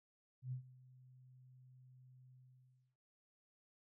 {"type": "tone with ADSR envelope", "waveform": "sine", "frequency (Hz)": 127.8, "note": "C3", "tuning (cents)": -40, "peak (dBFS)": -39, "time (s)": [0.42, 2.96], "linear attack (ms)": 100, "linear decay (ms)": 100, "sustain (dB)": -22, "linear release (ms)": 630, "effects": ["noise-tail reverb RT60 0.5 s tail -18 dB re dry"]}